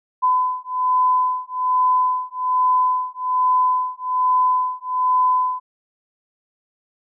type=beating tone pair; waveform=sine; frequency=1009 / 1010.2 Hz; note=B5 / B5; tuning=+37 / +39 cents; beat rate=1.2 Hz; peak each=-19 dBFS; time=0.22-5.6 s; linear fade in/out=20 ms; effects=none